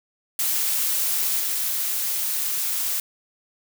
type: noise with level steps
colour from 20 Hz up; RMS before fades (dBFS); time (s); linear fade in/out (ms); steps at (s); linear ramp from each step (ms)
blue; -23 / -25; 0.39-3; 2; 1.39; 10
effects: none